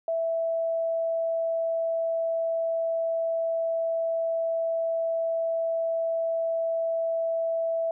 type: tone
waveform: sine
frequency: 659.3 Hz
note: E5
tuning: in tune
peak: -24 dBFS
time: 0.08-7.91 s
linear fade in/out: 2 ms
effects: none